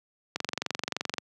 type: click train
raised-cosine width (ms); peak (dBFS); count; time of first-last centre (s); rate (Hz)
0.2; -11; 20; 0.36-1.183; 23.1
effects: high-pass 150 Hz 12 dB/octave